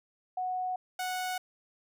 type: tone pair in turn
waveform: sine / sawtooth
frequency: 737 / 737 Hz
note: F#5 / F#5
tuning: -7 / -7 cents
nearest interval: unison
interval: 0 cents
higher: neither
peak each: -30 / -28 dBFS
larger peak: second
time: 0.37-0.76 / 0.99-1.38 s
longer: neither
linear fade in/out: 5 ms
effects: none